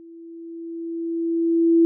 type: tone with level ramp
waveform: sine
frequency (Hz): 333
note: E4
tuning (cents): +18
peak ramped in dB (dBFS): -41 to -11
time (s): 0-1.85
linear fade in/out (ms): 0
effects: none